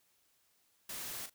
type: noise with echo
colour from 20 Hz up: white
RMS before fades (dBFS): -43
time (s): 0.89-1.26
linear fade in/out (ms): 5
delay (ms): 38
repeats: 1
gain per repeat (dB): -9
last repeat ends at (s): 1.298
effects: white hiss -73 dBFS RMS until 1.34 s